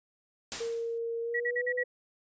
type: noise with exponential decay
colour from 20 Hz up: white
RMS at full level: -32 dBFS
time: 0.52-0.98 s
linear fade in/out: 0 ms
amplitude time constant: 98 ms
type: tone with pitch glide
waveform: sine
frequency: 462.5 to 498.6 Hz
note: A#4 to B4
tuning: -14 to +16 cents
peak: -31 dBFS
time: 0.6-1.84 s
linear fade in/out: 10 ms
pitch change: +130 cents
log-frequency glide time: 1.22-1.69 s
type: tone bursts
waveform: sine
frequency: 1928 Hz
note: B6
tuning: 42 cents flat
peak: -28 dBFS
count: 5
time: 1.34-1.834 s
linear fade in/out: 10 ms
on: 62 ms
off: 46 ms
effects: resampled to 16000 Hz